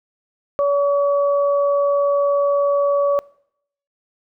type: tone pair together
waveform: sine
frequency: 568.4 / 1135 Hz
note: C#5 / C#6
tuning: +43 / +41 cents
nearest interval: octave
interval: 1198 cents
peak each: -15 / -23 dBFS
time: 0.59-3.19 s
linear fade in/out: 0 ms
effects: noise-tail reverb RT60 0.7 s tail -23 dB re dry